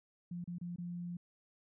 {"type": "tone with dropouts", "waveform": "sine", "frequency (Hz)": 174.61, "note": "F3", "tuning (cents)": 0, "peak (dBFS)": -39, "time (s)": [0.31, 1.17], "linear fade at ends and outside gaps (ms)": 5, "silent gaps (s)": [[0.442, 0.475], [0.584, 0.612], [0.761, 0.783]], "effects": []}